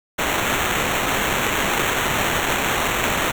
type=noise with sample-and-hold; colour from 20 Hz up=violet; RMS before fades=-21 dBFS; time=0.18-3.32 s; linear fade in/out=10 ms; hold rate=4900 Hz; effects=none